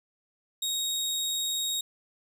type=tone; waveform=25% pulse; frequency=3759 Hz; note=A#7; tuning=14 cents sharp; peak=-24 dBFS; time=0.62-1.81 s; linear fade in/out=5 ms; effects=none